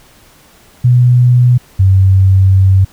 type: tone pair in turn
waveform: sine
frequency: 123.47 / 95.47 Hz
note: B2 / G2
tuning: 0 / -45 cents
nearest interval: major third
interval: 445 cents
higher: first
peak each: -4 dBFS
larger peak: neither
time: 0.84-1.58 / 1.79-2.85 s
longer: second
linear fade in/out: 10 ms
effects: pink hiss -44 dBFS RMS until 2.92 s